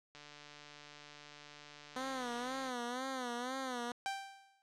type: click train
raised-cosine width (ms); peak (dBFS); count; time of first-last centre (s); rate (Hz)
0.2; -36; 375; 0.15-2.694; 147
type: tone with vibrato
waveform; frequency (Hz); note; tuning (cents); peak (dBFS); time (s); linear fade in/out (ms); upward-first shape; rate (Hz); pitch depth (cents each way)
10% pulse; 252.3; B3; +37; -30; 1.96-3.92; 2; sine; 2; 100
type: tone with exponential decay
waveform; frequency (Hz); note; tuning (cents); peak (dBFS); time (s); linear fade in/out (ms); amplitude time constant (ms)
sawtooth; 784; G5; 0; -30; 4.06-4.62; 0; 120
effects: low-pass 8000 Hz 12 dB/octave